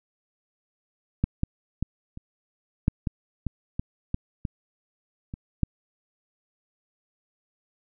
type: clicks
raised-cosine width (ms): 5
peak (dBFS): -9 / -11 / -13 / -26 / -7 / -13 / -15 / -15 / -13 / -16 / -22 / -9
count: 12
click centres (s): 1.24 / 1.434 / 1.826 / 2.174 / 2.881 / 3.072 / 3.467 / 3.795 / 4.144 / 4.452 / 5.339 / 5.633
effects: none